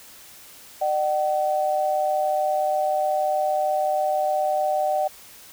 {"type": "tone pair together", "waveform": "sine", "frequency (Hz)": [603.2, 760], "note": ["D5", "F#5"], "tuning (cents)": [46, 46], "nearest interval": "major third", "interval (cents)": 400, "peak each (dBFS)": [-23, -22], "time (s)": [0.81, 5.08], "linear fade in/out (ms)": 10, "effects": ["white hiss -46 dBFS RMS until 5.52 s"]}